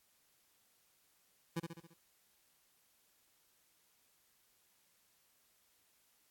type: tone with echo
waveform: 25% pulse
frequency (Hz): 167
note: E3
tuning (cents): +23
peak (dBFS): -31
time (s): 1.56-1.6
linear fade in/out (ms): 10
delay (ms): 68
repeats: 5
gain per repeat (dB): -5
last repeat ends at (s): 1.94
effects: white hiss -73 dBFS RMS until 6.3 s + AAC 64 kbps